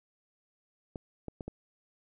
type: clicks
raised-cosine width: 2 ms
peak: -25 dBFS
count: 4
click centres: 0.958 / 1.283 / 1.408 / 1.48 s
effects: none